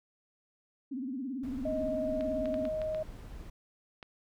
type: tone with vibrato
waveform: sine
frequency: 260.7 Hz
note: C4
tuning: 6 cents flat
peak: -34 dBFS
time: 0.91-2.69 s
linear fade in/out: 10 ms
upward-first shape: sine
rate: 18 Hz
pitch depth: 150 cents each way
type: noise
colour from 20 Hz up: brown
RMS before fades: -45 dBFS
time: 1.43-3.5 s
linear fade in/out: 5 ms
type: tone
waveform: sine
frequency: 625 Hz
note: D#5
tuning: 8 cents sharp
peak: -31 dBFS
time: 1.65-3.03 s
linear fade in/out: 5 ms
type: clicks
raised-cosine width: 0.3 ms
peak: -29 dBFS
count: 7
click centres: 2.209 / 2.457 / 2.542 / 2.653 / 2.817 / 2.947 / 4.028 s
effects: none